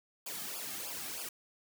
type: noise with flanger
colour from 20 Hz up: white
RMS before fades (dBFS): -41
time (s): 0.26-1.29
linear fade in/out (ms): 5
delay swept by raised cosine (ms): 0.5 to 2.1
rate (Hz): 3.2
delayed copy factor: -0.9
effects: none